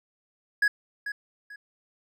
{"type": "tone with echo", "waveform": "triangle", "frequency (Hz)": 1671, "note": "G#6", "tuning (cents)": 10, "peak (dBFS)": -17, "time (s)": [0.62, 0.68], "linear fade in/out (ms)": 5, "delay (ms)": 440, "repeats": 2, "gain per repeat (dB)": -11, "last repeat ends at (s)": 1.56, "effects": []}